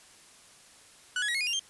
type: tone with pitch steps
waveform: 30% pulse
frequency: 1480 / 1680.5 / 1908.3 / 2167 / 2460 / 2794 / 3172 Hz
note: F#6 / G#6 / A#6 / C#7 / D#7 / F7 / G7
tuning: 0 / +20 / +40 / -40 / -20 / 0 / +20 cents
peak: -25 dBFS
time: 1.16-1.594 s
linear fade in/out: 2 ms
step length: 62 ms
effects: white hiss -55 dBFS RMS until 1.69 s + resampled to 24000 Hz